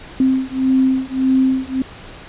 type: beating tone pair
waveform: sine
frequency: 261.4 / 263.1 Hz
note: C4 / C4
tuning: -1 / +10 cents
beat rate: 1.7 Hz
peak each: -16 dBFS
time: 0.2-1.82 s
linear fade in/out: 2 ms
effects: pink hiss -37 dBFS RMS until 2.28 s + resampled to 8000 Hz